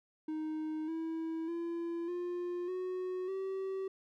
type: tone with pitch steps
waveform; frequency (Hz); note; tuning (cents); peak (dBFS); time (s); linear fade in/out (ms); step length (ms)
triangle; 311.6 / 324.8 / 338.6 / 353 / 368 / 383.6; D#4 / E4 / E4 / F4 / F#4 / G4; +3 / -26 / +46 / +19 / -9 / -37; -33; 0.28-3.88; 5; 600
effects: none